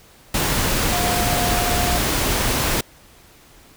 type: tone in noise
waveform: sine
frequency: 710 Hz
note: F5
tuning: 28 cents sharp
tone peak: -24 dBFS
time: 0.92-1.98 s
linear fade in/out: 5 ms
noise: pink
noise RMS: -20 dBFS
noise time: 0.34-2.81 s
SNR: -7 dB
effects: pink hiss -49 dBFS RMS until 3.76 s